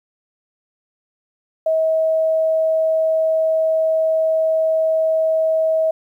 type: tone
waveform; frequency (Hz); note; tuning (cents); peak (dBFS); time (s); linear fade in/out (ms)
sine; 640; D#5; +49; -14; 1.66-5.91; 5
effects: 9-bit